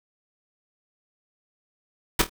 pink noise with echo, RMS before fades -18 dBFS, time 2.19-2.22 s, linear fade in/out 5 ms, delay 25 ms, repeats 3, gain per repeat -10 dB, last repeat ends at 2.295 s, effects none

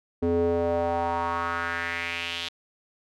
square tone with band-pass filter sweep, 85 Hz, F2, 46 cents flat, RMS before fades -27 dBFS, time 0.22-2.49 s, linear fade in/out 10 ms, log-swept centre 350 to 3500 Hz, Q 3.3, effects none

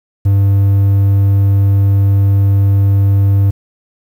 triangle tone, 99 Hz, G2, 18 cents sharp, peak -5 dBFS, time 0.25-3.51 s, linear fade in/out 10 ms, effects 7-bit

